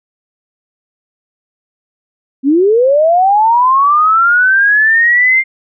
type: linear sweep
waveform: sine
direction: up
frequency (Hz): 256 to 2116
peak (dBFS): -6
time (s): 2.43-5.44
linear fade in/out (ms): 50
effects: none